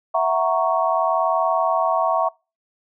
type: chord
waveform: sine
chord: F# dominant seventh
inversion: third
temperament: equal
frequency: 659.3 / 740 / 932.3 / 1108.7 Hz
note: E5 / F#5 / A#5 / C#6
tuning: 0 / 0 / 0 / 0 cents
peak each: -20 / -23 / -24 / -22 dBFS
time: 0.14-2.29 s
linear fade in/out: 10 ms
effects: noise-tail reverb RT60 0.3 s tail -26 dB re dry